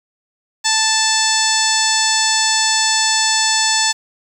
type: harmonic tone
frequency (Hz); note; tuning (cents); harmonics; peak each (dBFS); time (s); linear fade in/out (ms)
880; A5; 0; 1 / 2 / 3 / 4 / 5 / 6 / 7 / 8 / 9; -21 / -21 / -26 / -22 / -21 / -21 / -24 / -23 / -21; 0.64-3.93; 20
effects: 7-bit